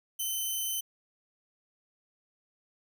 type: tone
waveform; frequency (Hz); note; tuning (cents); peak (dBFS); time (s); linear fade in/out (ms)
5% pulse; 3055; G7; -45; -22; 0.19-0.81; 10
effects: none